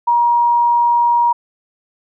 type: tone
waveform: sine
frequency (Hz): 950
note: A#5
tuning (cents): +33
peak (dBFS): -10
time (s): 0.07-1.33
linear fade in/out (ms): 10
effects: none